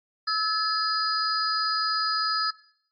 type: tone cluster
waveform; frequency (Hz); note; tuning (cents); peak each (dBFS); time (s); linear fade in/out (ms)
sine; 1299 / 1716 / 4222 / 4916; E6 / A6 / C8 / D#8; -26 / -44 / +15 / -22; -27 / -30 / -33 / -27; 0.27-2.51; 10
effects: noise-tail reverb RT60 0.6 s tail -17 dB re dry + AAC 48 kbps